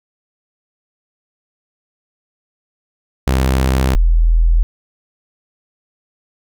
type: tone pair in turn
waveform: sawtooth / sine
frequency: 65.41 / 41.21 Hz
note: C2 / E1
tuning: 0 / 0 cents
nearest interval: minor sixth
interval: 800 cents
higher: first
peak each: -8 dBFS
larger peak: neither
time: 3.27-3.95 / 3.95-4.63 s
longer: neither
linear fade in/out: 0 ms
effects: none